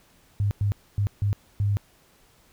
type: tone bursts at uneven times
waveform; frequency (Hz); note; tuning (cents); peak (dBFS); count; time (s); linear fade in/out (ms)
sine; 101.5; G#2; -39; -20; 5; 0.4-0.51 / 0.61-0.72 / 0.98-1.07 / 1.22-1.33 / 1.6-1.77; 0
effects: pink hiss -59 dBFS RMS until 2.52 s